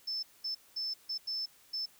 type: tone bursts at uneven times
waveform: sine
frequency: 5274 Hz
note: E8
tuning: in tune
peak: -33 dBFS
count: 6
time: 0.07-0.23 / 0.44-0.55 / 0.76-0.94 / 1.09-1.18 / 1.27-1.46 / 1.73-1.86 s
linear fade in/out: 10 ms
effects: white hiss -62 dBFS RMS until 1.99 s